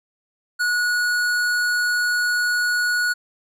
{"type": "tone with hard clipping", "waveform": "sine", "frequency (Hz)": 1459, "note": "F#6", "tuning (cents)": -25, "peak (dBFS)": -20, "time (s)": [0.59, 3.14], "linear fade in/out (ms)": 20, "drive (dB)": 14, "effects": []}